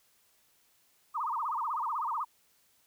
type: tone with vibrato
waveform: sine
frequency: 1067 Hz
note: C6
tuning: 34 cents sharp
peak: -30 dBFS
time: 1.14-2.25 s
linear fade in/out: 20 ms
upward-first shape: sine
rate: 16 Hz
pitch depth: 290 cents each way
effects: white hiss -68 dBFS RMS until 2.86 s